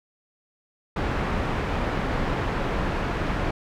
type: low-pass noise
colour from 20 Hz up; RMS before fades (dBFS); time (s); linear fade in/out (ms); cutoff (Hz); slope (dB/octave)
pink; -26; 0.96-3.51; 5; 1900; 12
effects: none